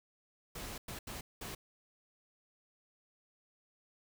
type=noise bursts at uneven times; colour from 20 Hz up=pink; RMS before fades=-44 dBFS; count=4; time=0.55-0.78 / 0.88-0.99 / 1.07-1.21 / 1.41-1.55 s; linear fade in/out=5 ms; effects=none